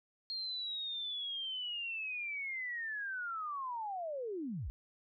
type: linear sweep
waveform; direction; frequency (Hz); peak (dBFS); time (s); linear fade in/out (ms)
sine; down; 4238 to 41.2; -37; 0.3-4.7; 0
effects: none